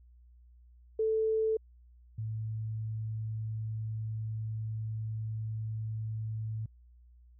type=tone pair in turn; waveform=sine; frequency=440 / 110 Hz; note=A4 / A2; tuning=0 / 0 cents; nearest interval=2 octaves; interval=2400 cents; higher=first; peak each=-26 / -33 dBFS; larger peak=first; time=0.99-1.57 / 2.18-6.66 s; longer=second; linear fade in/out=5 ms; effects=added 60 Hz sine -55 dBFS peak until 7.39 s